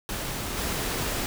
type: noise with level steps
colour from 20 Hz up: pink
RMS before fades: -32 / -29 dBFS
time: 0.09-1.26 s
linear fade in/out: 0 ms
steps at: 0.57 s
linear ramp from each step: 2 ms
effects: none